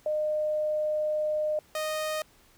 sine / sawtooth tone pair in turn, 610 / 619.9 Hz, D#5 / D#5, -34 / -7 cents, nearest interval unison, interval 27 cents, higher second, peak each -25 dBFS, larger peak neither, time 0.06-1.59 / 1.75-2.22 s, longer first, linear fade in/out 2 ms, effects pink hiss -60 dBFS RMS until 2.57 s

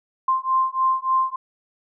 sine beating tone pair, 1046.5 / 1049.9 Hz, C6 / C6, 0 / +6 cents, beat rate 3.4 Hz, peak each -21 dBFS, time 0.28-1.36 s, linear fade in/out 5 ms, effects none

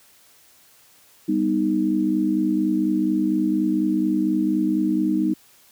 sine chord, G augmented, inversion none, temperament equal with one note detuned, 197.36 / 246.9 / 311.1 Hz, G3 / B3 / D#4, +12 / 0 / 0 cents, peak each -24 / -25 / -20 dBFS, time 1.28-5.34 s, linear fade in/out 10 ms, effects white hiss -54 dBFS RMS until 5.71 s + high-pass 60 Hz 12 dB/octave

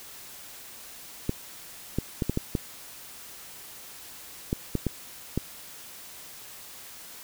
clicks, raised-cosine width 3 ms, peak -12 dBFS, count 10, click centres 1.294 / 1.986 / 2.222 / 2.296 / 2.374 / 2.552 / 4.529 / 4.753 / 4.867 / 5.376 s, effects white hiss -45 dBFS RMS until 7.23 s

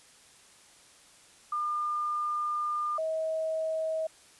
sine tone pair in turn, 1205 / 638.3 Hz, D6 / D#5, +44 / +44 cents, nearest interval major seventh, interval 1100 cents, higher first, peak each -28 dBFS, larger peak neither, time 1.52-2.98 / 2.98-4.07 s, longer first, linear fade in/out 5 ms, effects white hiss -57 dBFS RMS until 4.39 s + resampled to 24000 Hz

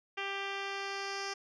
10% pulse tone with low-pass filter sweep, 394.5 Hz, G4, 11 cents sharp, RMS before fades -38 dBFS, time 0.17-1.34 s, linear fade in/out 10 ms, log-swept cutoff 3100 to 5200 Hz, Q 3.4, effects none

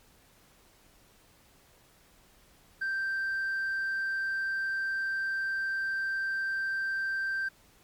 triangle tone with tanh clipping, 1568 Hz, G6, in tune, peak -29 dBFS, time 2.81-7.49 s, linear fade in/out 10 ms, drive 6 dB, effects pink hiss -61 dBFS RMS until 7.83 s + MP3 96 kbps

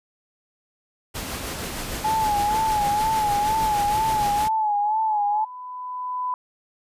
pink noise with tremolo, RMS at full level -29 dBFS, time 1.14-4.49 s, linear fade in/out 20 ms, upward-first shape triangle, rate 6.5 Hz, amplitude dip 35%
sine tone with vibrato, 850 Hz, G#5, 40 cents sharp, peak -19 dBFS, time 2.04-5.45 s, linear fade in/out 10 ms, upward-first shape sine, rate 2.1 Hz, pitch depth 67 cents each way
sine tone with exponential growth, 1000 Hz, B5, 21 cents sharp, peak -22 dBFS, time 3.81-6.34 s, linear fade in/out 1 ms, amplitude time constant 550 ms
effects resampled to 32000 Hz

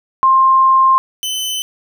sine / sawtooth tone pair in turn, 1057 / 3038 Hz, C6 / F#7, +17 / +45 cents, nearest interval octave + tritone, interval 1828 cents, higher second, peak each -7 / -15 dBFS, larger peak first, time 0.23-0.98 / 1.23-1.62 s, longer first, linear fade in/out 0 ms, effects none

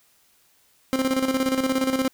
30% pulse tone with tremolo, 263.1 Hz, C4, 10 cents sharp, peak -16 dBFS, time 0.93-2.08 s, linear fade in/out 0 ms, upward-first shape square, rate 17 Hz, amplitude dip 60%, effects white hiss -61 dBFS RMS until 2.13 s

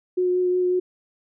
sine tone with vibrato, 362.5 Hz, F#4, 35 cents flat, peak -18 dBFS, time 0.17-0.8 s, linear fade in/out 10 ms, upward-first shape triangle, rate 5.5 Hz, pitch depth 14 cents each way, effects none

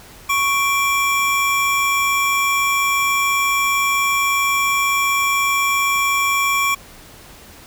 square tone pair together, 1108.7 / 2349 Hz, C#6 / D7, 0 / 0 cents, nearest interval octave + minor second, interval 1300 cents, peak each -19 dBFS, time 0.29-6.75 s, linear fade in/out 10 ms, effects pink hiss -42 dBFS RMS until 7.66 s

